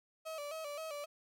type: tone with vibrato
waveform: 35% pulse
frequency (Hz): 609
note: D#5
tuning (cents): -37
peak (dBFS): -39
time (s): 0.25-1.06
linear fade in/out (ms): 20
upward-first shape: square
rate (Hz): 3.8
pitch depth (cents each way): 82
effects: none